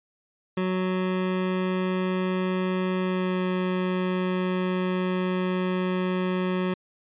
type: tone with pitch glide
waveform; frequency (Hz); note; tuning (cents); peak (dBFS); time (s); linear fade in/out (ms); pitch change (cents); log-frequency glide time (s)
25% pulse; 185 to 183.62; F#3 to F#3; 0 to -13; -20; 0.57-6.74; 5; -13; 3-3.43
effects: resampled to 8000 Hz